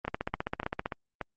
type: two click trains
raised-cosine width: 0.5 ms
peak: -18 / -15 dBFS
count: 5 / 13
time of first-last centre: 0.05-1.213 / 0.08-0.859 s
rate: 3.44 / 15.4 Hz
effects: Opus 32 kbps